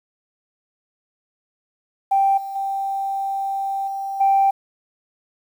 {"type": "tone with level steps", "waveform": "sine", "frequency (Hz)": 784, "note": "G5", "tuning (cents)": 0, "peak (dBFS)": [-13, -27, -21, -24, -12], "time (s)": [2.11, 4.51], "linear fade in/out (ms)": 10, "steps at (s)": [2.37, 2.55, 3.87, 4.2], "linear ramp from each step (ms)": 10, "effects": ["tanh soft clip ceiling -8 dBFS", "8-bit"]}